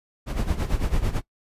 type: noise with tremolo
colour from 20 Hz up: brown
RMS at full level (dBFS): -21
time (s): 0.26-1.22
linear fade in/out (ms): 50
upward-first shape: sine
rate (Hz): 9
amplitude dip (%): 75
effects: noise-tail reverb RT60 0.1 s tail -20 dB re dry + resampled to 32000 Hz